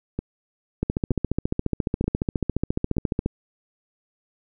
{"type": "two click trains", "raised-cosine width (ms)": 3, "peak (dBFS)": [-9, -13], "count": [36, 4], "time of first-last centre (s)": [[0.83, 3.261], [0.19, 2.968]], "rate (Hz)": [14.4, 1.08], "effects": []}